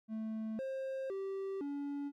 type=tone with pitch steps; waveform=triangle; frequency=219.8 / 532 / 388.6 / 284.5 Hz; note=A3 / C5 / G4 / C#4; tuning=-2 / +29 / -15 / +45 cents; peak=-35 dBFS; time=0.08-2.12 s; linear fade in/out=50 ms; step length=510 ms; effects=none